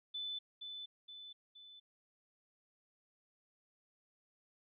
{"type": "tone with echo", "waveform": "sine", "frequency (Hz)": 3506, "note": "A7", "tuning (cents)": -7, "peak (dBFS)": -39, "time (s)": [0.14, 0.39], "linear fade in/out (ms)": 10, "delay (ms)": 470, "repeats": 3, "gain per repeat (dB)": -5, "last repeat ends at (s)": 1.8, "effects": []}